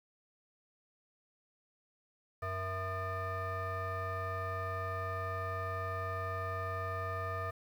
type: tone with frequency modulation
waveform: sine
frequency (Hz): 658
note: E5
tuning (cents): -3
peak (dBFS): -33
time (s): 2.42-7.51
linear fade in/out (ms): 10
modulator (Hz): 564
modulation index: 1.7
effects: tanh soft clip ceiling -32 dBFS + 10-bit